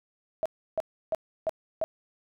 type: tone bursts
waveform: sine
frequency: 641 Hz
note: E5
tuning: 49 cents flat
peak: -24 dBFS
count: 5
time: 0.43-1.84 s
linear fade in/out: 0 ms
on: 26 ms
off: 320 ms
effects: none